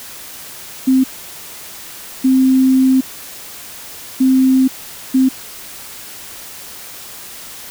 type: tone bursts at uneven times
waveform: sine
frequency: 261.6 Hz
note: C4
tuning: in tune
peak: -8 dBFS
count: 4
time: 0.87-1.04 / 2.24-3.01 / 4.2-4.68 / 5.14-5.29 s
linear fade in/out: 10 ms
effects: white hiss -33 dBFS RMS until 7.7 s